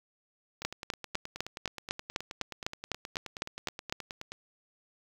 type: two click trains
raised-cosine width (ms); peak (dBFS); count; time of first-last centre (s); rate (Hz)
0.2; -13 / -22; 14 / 36; 0.65-3.925 / 0.62-4.32; 3.97 / 9.46
effects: 7-bit